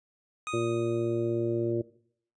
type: tone with exponential decay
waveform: 25% pulse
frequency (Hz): 1244.5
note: D#6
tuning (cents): 0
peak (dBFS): -28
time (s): 0.47-1.72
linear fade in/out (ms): 0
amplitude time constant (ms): 270
type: harmonic tone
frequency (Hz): 116.54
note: A#2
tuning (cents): 0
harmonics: 1 / 2 / 3 / 4 / 5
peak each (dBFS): -34 / -37 / -27 / -37 / -36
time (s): 0.53-1.82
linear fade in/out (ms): 10
effects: noise-tail reverb RT60 0.6 s tail -18 dB re dry + resampled to 22050 Hz